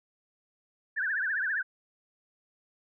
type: tone with vibrato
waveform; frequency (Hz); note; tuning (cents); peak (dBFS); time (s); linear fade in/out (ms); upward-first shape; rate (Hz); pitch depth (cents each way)
sine; 1634; G#6; -29; -27; 0.96-1.63; 20; triangle; 15; 200
effects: none